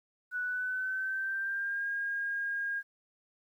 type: tone with pitch glide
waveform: sine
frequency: 1480 to 1623.3 Hz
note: F#6 to G#6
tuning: 0 to -40 cents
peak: -31 dBFS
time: 0.31-2.83 s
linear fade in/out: 50 ms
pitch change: +160 cents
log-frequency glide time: 0.42-1.87 s
effects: 11-bit